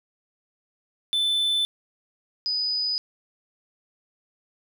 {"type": "tone pair in turn", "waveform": ["triangle", "sine"], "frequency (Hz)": [3520, 4978], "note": ["A7", "D#8"], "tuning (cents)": [0, 0], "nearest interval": "tritone", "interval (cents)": 600, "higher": "second", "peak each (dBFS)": [-19, -23], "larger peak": "first", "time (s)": [[1.13, 1.65], [2.46, 2.98]], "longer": "neither", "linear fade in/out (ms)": 0, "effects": []}